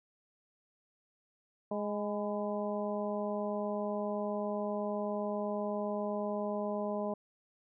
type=harmonic tone with a mistuned harmonic; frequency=207.7 Hz; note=G#3; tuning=in tune; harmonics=1 / 2 / 3 / 4 / 5; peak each=-37 / -39 / -36 / -43 / -44 dBFS; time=1.71-7.14 s; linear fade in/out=5 ms; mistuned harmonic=5; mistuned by=-49 cents; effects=none